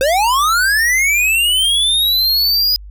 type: linear sweep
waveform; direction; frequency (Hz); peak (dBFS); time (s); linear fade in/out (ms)
square; up; 507 to 4978; -12; 0.01-2.76; 0
effects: added 50 Hz sine -31 dBFS peak until 2.9 s